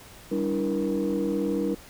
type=tone cluster; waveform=sine; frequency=196.4 / 289.4 / 328.3 / 473.9 Hz; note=G3 / D4 / E4 / A#4; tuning=+4 / -25 / -7 / +28 cents; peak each=-28 dBFS; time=0.31-1.75 s; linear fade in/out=10 ms; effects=tanh soft clip ceiling -18 dBFS + pink hiss -48 dBFS RMS until 1.89 s